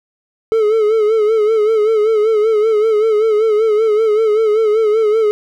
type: tone with vibrato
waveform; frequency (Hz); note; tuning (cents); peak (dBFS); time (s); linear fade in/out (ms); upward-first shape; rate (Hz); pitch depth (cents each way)
triangle; 433.8; A4; -25; -8; 0.52-5.31; 0; sine; 5.2; 68
effects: none